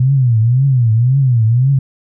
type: tone with vibrato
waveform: sine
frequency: 123.47 Hz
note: B2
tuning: in tune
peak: -8 dBFS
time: 0-1.79 s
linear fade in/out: 5 ms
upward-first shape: triangle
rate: 1.9 Hz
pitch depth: 230 cents each way
effects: none